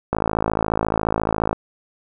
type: click train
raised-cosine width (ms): 1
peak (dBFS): -5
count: 77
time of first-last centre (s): 0.13-1.53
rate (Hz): 54.3
effects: none